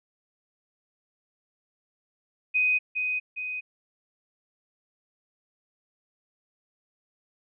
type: tone with echo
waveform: sine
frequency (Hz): 2502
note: D#7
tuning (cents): +9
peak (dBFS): -20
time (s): 2.54-2.79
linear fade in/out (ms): 20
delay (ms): 410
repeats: 2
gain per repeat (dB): -5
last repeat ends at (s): 3.61
effects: none